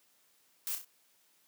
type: noise with echo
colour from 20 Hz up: blue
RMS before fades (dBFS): -36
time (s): 0.67-0.75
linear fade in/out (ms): 0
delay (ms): 32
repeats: 3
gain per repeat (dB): -6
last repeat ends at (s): 0.846
effects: white hiss -69 dBFS RMS until 1.47 s + high-pass 150 Hz 12 dB/octave